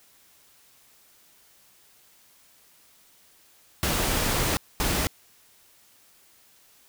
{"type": "noise bursts at uneven times", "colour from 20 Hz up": "pink", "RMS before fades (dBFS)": -25, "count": 2, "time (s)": [[3.83, 4.57], [4.8, 5.07]], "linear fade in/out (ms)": 0, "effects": ["white hiss -58 dBFS RMS until 6.88 s"]}